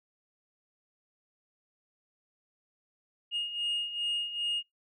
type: beating tone pair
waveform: sine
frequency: 2851 / 2853.5 Hz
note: F7 / F7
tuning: +35 / +37 cents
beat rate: 2.5 Hz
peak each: -35 / -30 dBFS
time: 3.31-4.63 s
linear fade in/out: 50 ms
effects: noise-tail reverb RT60 0.2 s tail -26 dB re dry + tanh soft clip ceiling -26 dBFS